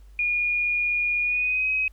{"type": "tone with pitch glide", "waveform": "sine", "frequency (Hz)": [2436, 2534], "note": ["D#7", "D#7"], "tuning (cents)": [-37, 31], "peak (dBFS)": -21, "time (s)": [0.19, 1.88], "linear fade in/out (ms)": 2, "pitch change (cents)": 68, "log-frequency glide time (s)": [1.21, 1.69], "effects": ["added 50 Hz sine -45 dBFS peak until 1.92 s", "pink hiss -65 dBFS RMS until 1.92 s"]}